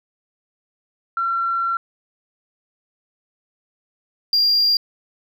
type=tone pair in turn; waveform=sine; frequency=1361 / 4782 Hz; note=F6 / D8; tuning=-45 / +30 cents; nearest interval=octave + minor seventh; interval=2175 cents; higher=second; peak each=-18 / -12 dBFS; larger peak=second; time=1.17-1.77 / 4.33-4.77 s; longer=first; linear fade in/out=2 ms; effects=tanh soft clip ceiling -11 dBFS